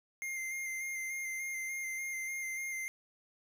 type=tone with vibrato; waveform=square; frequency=2104 Hz; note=C7; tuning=9 cents sharp; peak=-37 dBFS; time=0.22-2.88 s; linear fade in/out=0 ms; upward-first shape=square; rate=3.4 Hz; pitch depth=16 cents each way; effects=none